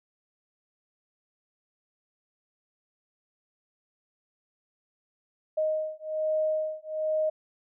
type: beating tone pair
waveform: sine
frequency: 622.3 / 623.5 Hz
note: D#5 / D#5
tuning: 0 / +3 cents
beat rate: 1.2 Hz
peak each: -29 dBFS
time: 5.57-7.3 s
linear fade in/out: 10 ms
effects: none